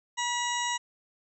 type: harmonic tone with a mistuned harmonic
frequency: 960 Hz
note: B5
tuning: 49 cents flat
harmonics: 1 / 2 / 3 / 4 / 6 / 7 / 8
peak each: -31 / -34 / -36 / -37 / -39 / -39 / -40 dBFS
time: 0.17-0.78 s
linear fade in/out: 20 ms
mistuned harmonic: 2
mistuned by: +28 cents
effects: none